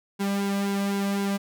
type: tone with flanger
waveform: sawtooth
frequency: 199 Hz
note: G3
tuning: 26 cents sharp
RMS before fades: -26 dBFS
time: 0.19-1.38 s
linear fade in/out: 20 ms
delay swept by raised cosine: 1.6 to 2.26 ms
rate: 3.9 Hz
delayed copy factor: -0.7
effects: none